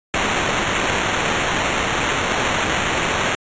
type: noise with sample-and-hold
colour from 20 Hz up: violet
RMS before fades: -20 dBFS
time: 0.14-3.35 s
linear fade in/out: 0 ms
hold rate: 4900 Hz
effects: resampled to 16000 Hz